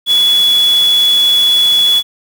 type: tone in noise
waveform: sine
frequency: 3399 Hz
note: G#7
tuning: 39 cents sharp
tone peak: -7 dBFS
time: 0.06-2.03 s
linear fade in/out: 50 ms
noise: white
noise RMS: -24 dBFS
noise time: 0.06-2.03 s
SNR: +14 dB
effects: none